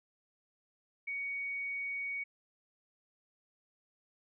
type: tone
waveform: sine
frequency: 2240 Hz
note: C#7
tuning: 18 cents sharp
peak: -35 dBFS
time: 1.07-2.24 s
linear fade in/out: 10 ms
effects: none